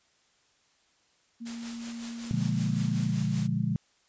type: tone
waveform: sine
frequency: 233.1 Hz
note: A#3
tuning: in tune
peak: -36 dBFS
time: 1.4-3.12 s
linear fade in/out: 20 ms
type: noise with tremolo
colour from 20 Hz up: white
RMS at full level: -41 dBFS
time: 1.45-3.48 s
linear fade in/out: 20 ms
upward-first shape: sine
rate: 5.3 Hz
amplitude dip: 50%
type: chord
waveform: sine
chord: B diminished seventh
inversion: none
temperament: equal with one note detuned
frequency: 120.58 / 146.83 / 174.61 / 207.7 Hz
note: B2 / D3 / F3 / Ab3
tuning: -41 / 0 / 0 / 0 cents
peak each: -31 dBFS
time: 2.31-3.76 s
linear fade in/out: 0 ms
effects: white hiss -67 dBFS RMS until 4.08 s + resampled to 16000 Hz